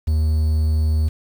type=tone with quantisation; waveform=triangle; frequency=77.78 Hz; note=D#2; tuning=in tune; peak=-13 dBFS; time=0.07-1.09 s; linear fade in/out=10 ms; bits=7; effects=none